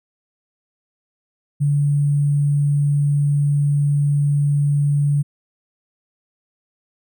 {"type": "tone with sample-and-hold", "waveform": "sine", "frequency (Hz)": 144.2, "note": "D3", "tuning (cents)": -31, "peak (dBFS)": -14, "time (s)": [1.6, 5.23], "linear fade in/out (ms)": 20, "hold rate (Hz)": 8820, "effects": []}